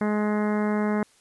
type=harmonic tone; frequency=210.3 Hz; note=G#3; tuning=22 cents sharp; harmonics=1 / 2 / 3 / 4 / 5 / 6 / 7 / 8 / 9 / 10; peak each=-23 / -29 / -33 / -35 / -37 / -39 / -40 / -41 / -42 / -43 dBFS; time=0.01-1.03 s; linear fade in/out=2 ms; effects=white hiss -59 dBFS RMS until 1.2 s + resampled to 24000 Hz